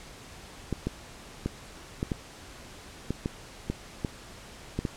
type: clicks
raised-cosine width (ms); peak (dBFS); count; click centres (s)
3; -15; 11; 0.727 / 0.87 / 1.46 / 2.029 / 2.118 / 3.106 / 3.259 / 3.7 / 4.048 / 4.79 / 4.852
effects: pink hiss -47 dBFS RMS until 4.96 s + low-pass 9000 Hz 12 dB/octave